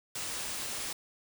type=band-stop noise; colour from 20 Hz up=white; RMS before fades=-37 dBFS; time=0.15-0.93 s; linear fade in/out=5 ms; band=11000 to 16000 Hz; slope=96 dB/octave; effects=none